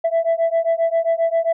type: beating tone pair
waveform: sine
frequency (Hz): 659.3 / 666.8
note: E5 / E5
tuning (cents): 0 / +20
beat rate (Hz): 7.5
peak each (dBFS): -17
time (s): 0.04-1.53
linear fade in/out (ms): 10
effects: tanh soft clip ceiling -12 dBFS